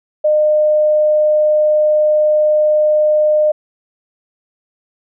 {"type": "tone", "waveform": "sine", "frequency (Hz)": 608, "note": "D#5", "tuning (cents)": -40, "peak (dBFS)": -9, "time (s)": [0.24, 3.52], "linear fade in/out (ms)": 10, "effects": []}